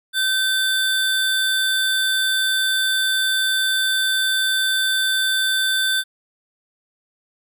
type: tone pair together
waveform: square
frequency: 1541 / 3540 Hz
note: G6 / A7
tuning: -30 / +10 cents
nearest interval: octave + major second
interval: 1440 cents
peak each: -21 dBFS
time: 0.13-6.04 s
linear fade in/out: 50 ms
effects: none